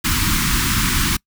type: band-stop noise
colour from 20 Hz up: pink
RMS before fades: -18 dBFS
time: 0.04-1.17 s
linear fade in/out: 10 ms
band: 330 to 1000 Hz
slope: 48 dB/octave
effects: noise-tail reverb RT60 0.1 s tail -25 dB re dry